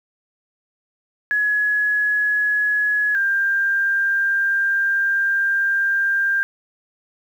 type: tone pair in turn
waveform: sine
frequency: 1687 / 1592.3 Hz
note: G#6 / G6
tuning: +27 / +27 cents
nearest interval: minor second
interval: 100 cents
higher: first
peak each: -16 dBFS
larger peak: neither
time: 1.31-3.15 / 3.15-6.43 s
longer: second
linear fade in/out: 0 ms
effects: 8-bit